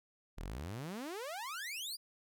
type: exponential sweep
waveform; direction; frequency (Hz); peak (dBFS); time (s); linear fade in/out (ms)
sawtooth; up; 35 to 4978; -37; 0.37-1.97; 20
effects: none